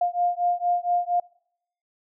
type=beating tone pair; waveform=sine; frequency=703 / 707.3 Hz; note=F5 / F5; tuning=+11 / +22 cents; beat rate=4.3 Hz; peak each=-24 dBFS; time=0.01-1.2 s; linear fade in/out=5 ms; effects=noise-tail reverb RT60 0.7 s tail -25 dB re dry